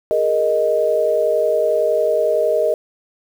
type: chord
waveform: sine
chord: Ab suspended second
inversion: none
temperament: equal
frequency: 415.3 / 466.2 / 622.3 Hz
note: Ab4 / Bb4 / Eb5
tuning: 0 / 0 / 0 cents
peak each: -22 / -19 / -16 dBFS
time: 0.11-2.74 s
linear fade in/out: 0 ms
effects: 7-bit